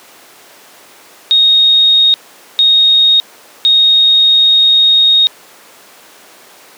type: tone bursts at uneven times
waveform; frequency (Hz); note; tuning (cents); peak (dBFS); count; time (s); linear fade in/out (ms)
sine; 3729; A#7; 0; -5; 3; 1.31-2.14 / 2.59-3.2 / 3.65-5.27; 0
effects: pink hiss -39 dBFS RMS until 6.77 s + high-pass 400 Hz 12 dB/octave